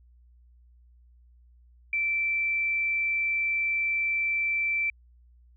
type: tone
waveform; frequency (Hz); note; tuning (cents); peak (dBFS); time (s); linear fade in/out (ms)
sine; 2335; D7; -11; -24; 1.93-4.9; 2
effects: added 60 Hz sine -54 dBFS peak until 5.56 s